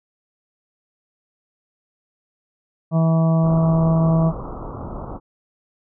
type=harmonic tone; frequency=162.7 Hz; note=E3; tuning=22 cents flat; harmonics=1 / 2 / 3 / 4 / 5 / 6 / 7; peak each=-14 / -30 / -34 / -24 / -36 / -34 / -33 dBFS; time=2.91-4.33 s; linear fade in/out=50 ms
type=low-pass noise; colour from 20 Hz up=pink; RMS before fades=-31 dBFS; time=3.42-5.2 s; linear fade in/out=50 ms; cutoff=1300 Hz; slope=96 dB/octave
effects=none